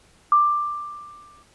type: tone with exponential decay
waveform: sine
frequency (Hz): 1182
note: D6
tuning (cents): +11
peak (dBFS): -11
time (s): 0.32-1.43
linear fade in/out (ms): 2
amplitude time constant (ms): 240
effects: pink hiss -56 dBFS RMS until 1.54 s + resampled to 24000 Hz